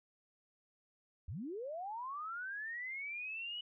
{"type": "linear sweep", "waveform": "sine", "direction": "up", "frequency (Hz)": [63.5, 2960], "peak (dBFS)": -40, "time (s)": [1.28, 3.61], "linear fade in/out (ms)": 5, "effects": []}